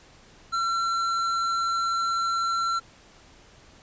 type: tone with hard clipping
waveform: triangle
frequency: 1356 Hz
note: E6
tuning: 49 cents sharp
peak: -25 dBFS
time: 0.52-2.8 s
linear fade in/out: 20 ms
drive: 13 dB
effects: pink hiss -53 dBFS RMS until 3.82 s + resampled to 16000 Hz